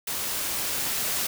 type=noise with level ramp; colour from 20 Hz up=white; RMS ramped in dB=-30 to -27 dBFS; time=0.07-1.27 s; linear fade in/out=5 ms; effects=none